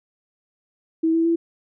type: tone with pitch steps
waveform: sine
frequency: 324 / 329.1 / 334.3 Hz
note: E4 / E4 / E4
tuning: -30 / -3 / +24 cents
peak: -16 dBFS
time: 1.03-1.36 s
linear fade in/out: 10 ms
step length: 110 ms
effects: none